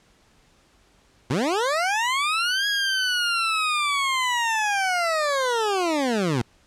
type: linear two-way sweep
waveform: 20% pulse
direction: up then down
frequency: 109.9 to 1661.2 to 109.9 Hz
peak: -16 dBFS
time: 1.3-6.42 s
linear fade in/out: 5 ms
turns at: 2.67 s
effects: pink hiss -59 dBFS RMS until 6.66 s + low-pass 8000 Hz 12 dB/octave